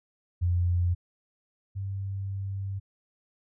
sine tone pair in turn, 88.1 / 97.72 Hz, F2 / G2, +16 / -5 cents, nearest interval major second, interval 179 cents, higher second, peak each -22 / -30 dBFS, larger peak first, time 0.41-0.95 / 1.75-2.8 s, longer second, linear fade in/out 20 ms, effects none

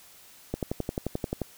click train, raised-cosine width 2 ms, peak -15 dBFS, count 11, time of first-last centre 0.54-1.417 s, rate 11.4 Hz, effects white hiss -53 dBFS RMS until 1.57 s

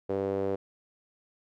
sawtooth tone with band-pass filter, 97.8 Hz, G2, 4 cents flat, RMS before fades -30 dBFS, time 0.09-0.56 s, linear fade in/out 10 ms, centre 460 Hz, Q 3.6, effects none

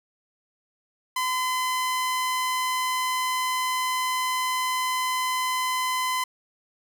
sawtooth tone, 1020 Hz, C6, 44 cents flat, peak -20 dBFS, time 1.16-6.24 s, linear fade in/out 5 ms, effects none

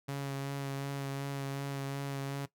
sawtooth tone with vibrato, 138.59 Hz, C#3, in tune, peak -31 dBFS, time 0.08-2.46 s, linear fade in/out 10 ms, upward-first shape sine, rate 2.7 Hz, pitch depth 16 cents each way, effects noise-tail reverb RT60 0.1 s tail -17 dB re dry

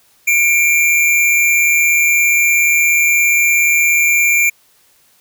square tone pair together, 2217 / 2374 Hz, C#7 / D7, 0 / +18 cents, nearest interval minor second, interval 118 cents, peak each -20 / -11 dBFS, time 0.27-4.5 s, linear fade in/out 10 ms, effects white hiss -53 dBFS RMS until 5.2 s

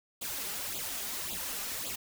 white noise with flanger, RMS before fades -37 dBFS, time 0.21-1.96 s, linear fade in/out 10 ms, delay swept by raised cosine 0.26 to 4.96 ms, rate 1.8 Hz, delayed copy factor +0.8, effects none

